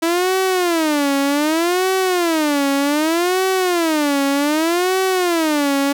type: tone with vibrato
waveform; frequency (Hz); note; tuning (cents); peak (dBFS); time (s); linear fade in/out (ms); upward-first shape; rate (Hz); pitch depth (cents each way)
sawtooth; 324.1; E4; -29; -11; 0.02-5.93; 10; sine; 0.65; 270
effects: none